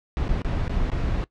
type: noise with dropouts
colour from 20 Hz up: brown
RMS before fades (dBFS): -24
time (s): 0.17-1.24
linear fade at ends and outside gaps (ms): 0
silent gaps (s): 0.281-0.291 / 0.418-0.447 / 0.679-0.695 / 0.9-0.917
effects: noise-tail reverb RT60 0.1 s tail -19 dB re dry + low-pass 4000 Hz 12 dB/octave